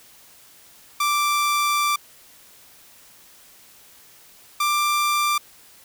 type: tone pair in turn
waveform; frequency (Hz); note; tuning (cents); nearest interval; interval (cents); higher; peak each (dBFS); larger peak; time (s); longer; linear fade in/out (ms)
sawtooth; 1174.7 / 1182.9; D6 / D6; 0 / +12; unison; 12; second; -15; neither; 1-1.96 / 4.6-5.38; first; 5
effects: white hiss -50 dBFS RMS until 5.84 s